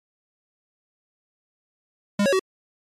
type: tone with pitch steps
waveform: square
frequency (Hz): 202.7 / 553 / 378.4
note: G#3 / C#5 / F#4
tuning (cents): -42 / -4 / +39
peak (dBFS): -18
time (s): 2.19-2.394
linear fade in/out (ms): 5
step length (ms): 68
effects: low-pass 9000 Hz 12 dB/octave + MP3 96 kbps